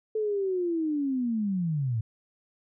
sine linear sweep, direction down, 440 to 105.2 Hz, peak -25 dBFS, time 0.15-2.01 s, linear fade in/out 5 ms, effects none

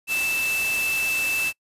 sine tone in noise, 2642 Hz, E7, 3 cents sharp, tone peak -22 dBFS, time 0.07-1.53 s, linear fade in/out 50 ms, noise white, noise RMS -30 dBFS, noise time 0.07-1.53 s, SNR +5 dB, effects noise-tail reverb RT60 0.1 s tail -25 dB re dry + resampled to 32000 Hz

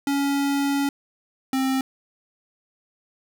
square tone pair in turn, 280.3 / 264.6 Hz, C#4 / C4, +19 / +20 cents, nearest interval minor second, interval 99 cents, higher first, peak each -21 dBFS, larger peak neither, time 0.07-0.89 / 1.53-1.81 s, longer first, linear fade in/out 2 ms, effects none

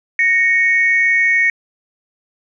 sine tone pair together, 1864.3 / 2217 Hz, A#6 / C#7, 0 / 0 cents, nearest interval minor third, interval 300 cents, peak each -13 dBFS, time 0.19-1.5 s, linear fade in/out 2 ms, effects tanh soft clip ceiling -3 dBFS

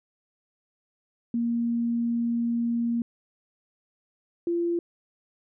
sine tone pair in turn, 234.6 / 342.8 Hz, A#3 / F4, +11 / -32 cents, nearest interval perfect fifth, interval 657 cents, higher second, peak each -23 dBFS, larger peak neither, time 1.34-3.02 / 4.47-4.79 s, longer first, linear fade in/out 2 ms, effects none

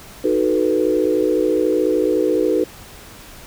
sine chord, B dominant seventh, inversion first, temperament equal, 311.1 / 370 / 440 / 493.9 Hz, D#4 / F#4 / A4 / B4, 0 / 0 / 0 / 0 cents, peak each -20 dBFS, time 0.24-2.64 s, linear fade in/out 5 ms, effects pink hiss -40 dBFS RMS until 3.46 s

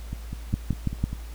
two click trains, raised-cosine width 5 ms, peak -20 / -11 dBFS, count 6 / 4, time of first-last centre 0.13-1.13 / 0.54-1.04 s, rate 5 / 6 Hz, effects added 56 Hz sine -35 dBFS peak until 1.34 s + pink hiss -49 dBFS RMS until 1.34 s

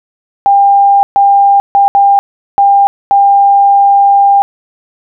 sine tone bursts at uneven times, 799 Hz, G5, 33 cents sharp, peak -3 dBFS, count 6, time 0.46-1.03 / 1.16-1.6 / 1.75-1.88 / 1.95-2.19 / 2.58-2.87 / 3.11-4.42 s, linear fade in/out 0 ms, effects none

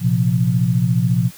sine chord, Bb suspended second, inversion none, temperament equal, 116.54 / 130.81 / 174.61 Hz, Bb2 / C3 / F3, 0 / 0 / 0 cents, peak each -18 dBFS, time 0-1.31 s, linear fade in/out 50 ms, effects white hiss -42 dBFS RMS until 1.37 s

